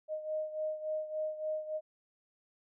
sine beating tone pair, 619 / 622.5 Hz, D#5 / D#5, -9 / +1 cents, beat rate 3.5 Hz, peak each -35 / -40 dBFS, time 0.08-1.81 s, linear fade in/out 50 ms, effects none

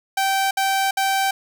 sawtooth tone bursts, 777 Hz, G5, 16 cents flat, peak -14 dBFS, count 3, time 0.17-1.31 s, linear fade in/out 5 ms, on 340 ms, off 60 ms, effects none

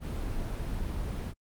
brown noise, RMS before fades -33 dBFS, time 0-1.34 s, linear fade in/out 50 ms, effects Opus 24 kbps

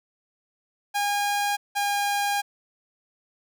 sawtooth tone pair in turn, 815 / 811.2 Hz, G#5 / G#5, -33 / -41 cents, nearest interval unison, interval 8 cents, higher first, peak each -19 dBFS, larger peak neither, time 0.94-1.57 / 1.75-2.42 s, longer second, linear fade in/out 20 ms, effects none

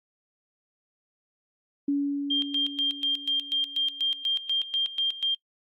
sine tone with exponential decay, 283.4 Hz, C#4, 38 cents sharp, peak -21 dBFS, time 1.88-4.23 s, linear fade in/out 5 ms, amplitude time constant 510 ms
sine tone with tremolo, 3190 Hz, G7, 30 cents sharp, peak -22 dBFS, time 2.3-5.35 s, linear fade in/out 10 ms, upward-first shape square, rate 4.1 Hz, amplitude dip 80%
effects noise-tail reverb RT60 0.1 s tail -23 dB re dry + Opus 32 kbps

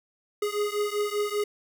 square beating tone pair, 412.7 / 417.8 Hz, G#4 / G#4, -11 / +10 cents, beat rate 5.1 Hz, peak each -29 / -30 dBFS, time 0.42-1.44 s, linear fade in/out 5 ms, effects none

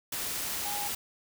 sine tone in noise, 820 Hz, G#5, 22 cents flat, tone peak -36 dBFS, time 0.65-0.88 s, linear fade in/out 5 ms, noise white, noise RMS -34 dBFS, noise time 0.12-0.95 s, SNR -5 dB, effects none

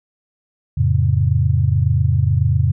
sine chord, F augmented, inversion none, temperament just, 87.31 / 109.13 / 136.42 Hz, F2 / A2 / C#3, 0 / -14 / -27 cents, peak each -17 dBFS, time 0.77-2.72 s, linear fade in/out 10 ms, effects none

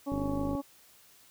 harmonic tone, 279.9 Hz, C#4, 17 cents sharp, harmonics 1 / 2 / 3 / 4, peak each -32 / -38 / -42 / -44 dBFS, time 0.06-0.62 s, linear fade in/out 20 ms
click train, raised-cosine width 3 ms, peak -23 dBFS, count 23, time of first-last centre 0.12-0.551 s, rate 51 Hz
effects white hiss -59 dBFS RMS until 1.3 s

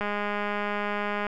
click train, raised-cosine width 0.5 ms, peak -15 dBFS, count 260, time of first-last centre 0.01-1.267 s, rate 206 Hz, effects none

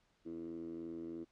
10% pulse tone with band-pass filter, 83 Hz, E2, 12 cents sharp, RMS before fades -45 dBFS, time 0.25-1.25 s, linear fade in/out 20 ms, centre 310 Hz, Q 6.9, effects pink hiss -75 dBFS RMS until 1.31 s + low-pass 6000 Hz 12 dB/octave

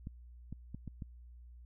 clicks, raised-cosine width 5 ms, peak -30 dBFS, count 5, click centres 0.071 / 0.526 / 0.746 / 0.877 / 1.022 s, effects added 60 Hz sine -51 dBFS peak until 1.65 s

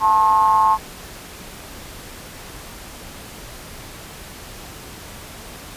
triangle ring-modulated tone, 99.2 Hz, G2, 21 cents sharp, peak -7 dBFS, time 0-0.78 s, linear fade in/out 50 ms, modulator 976 Hz, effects pink hiss -37 dBFS RMS until 5.76 s + resampled to 32000 Hz

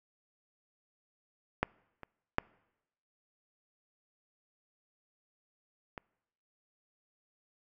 clicks, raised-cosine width 0.5 ms, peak -12 / -30 / -11 / -26 dBFS, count 4, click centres 1.63 / 2.033 / 2.384 / 5.978 s, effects noise-tail reverb RT60 0.9 s tail -25 dB re dry

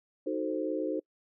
sine chord, D# diminished seventh, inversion none, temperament equal, 311.1 / 370 / 440 / 523.3 Hz, D#4 / F#4 / A4 / C5, 0 / 0 / 0 / 0 cents, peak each -33 / -36 / -36 / -35 dBFS, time 0.26-1 s, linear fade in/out 10 ms, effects noise-tail reverb RT60 0.1 s tail -26 dB re dry

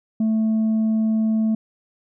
sine tone, 220 Hz, A3, in tune, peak -14 dBFS, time 0.2-1.55 s, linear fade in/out 5 ms, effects tanh soft clip ceiling -16 dBFS

